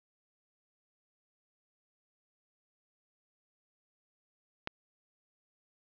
click, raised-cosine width 0.3 ms, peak -18 dBFS, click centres 4.674 s, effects low-pass 5000 Hz 12 dB/octave

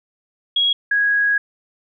sine tone pair in turn, 3310 / 1655 Hz, G#7 / G#6, -6 / -6 cents, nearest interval octave, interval 1200 cents, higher first, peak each -14 dBFS, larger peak neither, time 0.56-0.73 / 0.91-1.38 s, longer second, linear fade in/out 5 ms, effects none

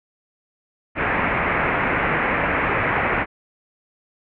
white low-pass noise, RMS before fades -21 dBFS, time 0.95-3.26 s, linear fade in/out 50 ms, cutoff 2300 Hz, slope 48 dB/octave, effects none

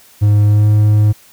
triangle tone with pitch glide, 103.9 to 105.53 Hz, G#2 to G#2, +1 to +28 cents, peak -5 dBFS, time 0.21-1.13 s, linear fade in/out 20 ms, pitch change +27 cents, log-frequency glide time 0.46-0.67 s, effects white hiss -45 dBFS RMS until 1.32 s

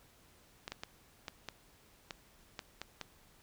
clicks, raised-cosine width 0.2 ms, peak -23 dBFS, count 9, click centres 0.679 / 0.72 / 0.835 / 1.282 / 1.487 / 2.108 / 2.592 / 2.816 / 3.013 s, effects pink hiss -64 dBFS RMS until 3.42 s

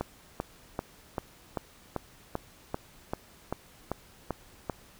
click train, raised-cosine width 1 ms, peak -16 dBFS, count 13, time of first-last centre 0.01-4.697 s, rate 2.56 Hz, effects pink hiss -56 dBFS RMS until 4.99 s

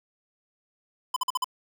square tone bursts, 1014 Hz, B5, 45 cents sharp, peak -24 dBFS, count 5, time 1.14-1.444 s, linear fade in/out 5 ms, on 24 ms, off 46 ms, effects none

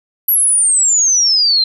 sine exponential sweep, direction down, 11880 to 4079 Hz, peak -9 dBFS, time 0.28-1.64 s, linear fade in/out 5 ms, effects none

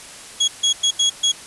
30% pulse tone bursts at uneven times, 3322 Hz, G#7, in tune, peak -11 dBFS, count 5, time 0.4-0.48 / 0.63-0.73 / 0.83-0.91 / 0.99-1.1 / 1.23-1.32 s, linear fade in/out 10 ms, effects white hiss -38 dBFS RMS until 1.46 s + resampled to 24000 Hz

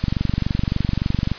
click train, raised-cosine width 5 ms, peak -7 dBFS, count 31, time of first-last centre 0.04-1.317 s, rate 23.5 Hz, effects white hiss -35 dBFS RMS until 1.38 s + resampled to 11025 Hz

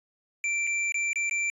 square tone with dropouts, 2349 Hz, D7, in tune, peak -26 dBFS, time 0.44-1.5 s, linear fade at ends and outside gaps 1 ms, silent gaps 0.669-0.673 / 0.921-0.943 / 1.131-1.158 / 1.296-1.311 s, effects resampled to 24000 Hz

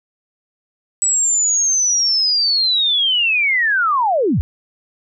sine linear sweep, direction down, 7910 to 52.1 Hz, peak -13 dBFS, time 1.02-4.41 s, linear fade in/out 0 ms, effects none

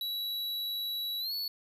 square tone with pitch glide, 3917 to 4422 Hz, B7 to C#8, -15 to -5 cents, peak -33 dBFS, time 0.01-1.48 s, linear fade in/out 2 ms, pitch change +210 cents, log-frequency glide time 1.2-1.33 s, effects none

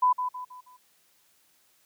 sine tone with echo, 1000 Hz, B5, 21 cents sharp, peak -18 dBFS, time 0.02-0.13 s, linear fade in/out 10 ms, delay 160 ms, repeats 4, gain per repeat -8 dB, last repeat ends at 0.77 s, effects white hiss -65 dBFS RMS until 1.85 s + high-pass 100 Hz 12 dB/octave

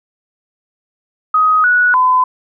sine tone with pitch steps, 1257 / 1468 / 1014 Hz, D#6 / F#6 / B5, +17 / -14 / +45 cents, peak -8 dBFS, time 1.34-2.24 s, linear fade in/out 5 ms, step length 300 ms, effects none

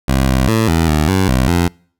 15% pulse tone with pitch steps, 66.4 / 65 / 111.7 / 82.1 / 76.2 / 94.7 / 64 / 86.5 Hz, C2 / C2 / A2 / E2 / D#2 / F#2 / C2 / F2, +26 / -11 / +27 / -6 / -36 / +41 / -38 / -16 cents, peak -5 dBFS, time 0.08-1.68 s, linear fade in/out 5 ms, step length 200 ms, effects noise-tail reverb RT60 0.5 s tail -26 dB re dry

